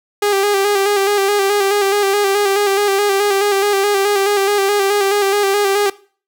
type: tone with vibrato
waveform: sawtooth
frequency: 401.3 Hz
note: G4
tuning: 41 cents sharp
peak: -9 dBFS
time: 0.22-5.9 s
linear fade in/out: 5 ms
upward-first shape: square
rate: 4.7 Hz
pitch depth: 43 cents each way
effects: noise-tail reverb RT60 0.4 s tail -19 dB re dry